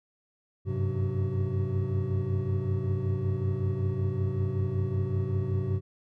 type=tone cluster; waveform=triangle; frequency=93.9 / 99.2 / 130.6 / 184.4 / 377.9 Hz; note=F#2 / G2 / C3 / F#3 / F#4; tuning=+26 / +21 / -3 / -6 / +37 cents; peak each=-31 / -27 / -30 / -36 / -34 dBFS; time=0.65-5.81 s; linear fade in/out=50 ms; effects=none